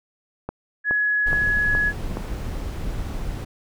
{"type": "click train", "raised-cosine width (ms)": 1, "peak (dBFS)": -14, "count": 5, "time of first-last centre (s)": [0.49, 2.171], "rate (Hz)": 2.38}
{"type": "tone", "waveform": "sine", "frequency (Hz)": 1686, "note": "G#6", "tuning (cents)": 26, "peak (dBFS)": -18, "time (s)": [0.84, 1.93], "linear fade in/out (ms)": 50}
{"type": "noise", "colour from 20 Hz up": "brown", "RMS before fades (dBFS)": -28, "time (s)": [1.26, 3.45], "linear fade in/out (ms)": 10}
{"effects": []}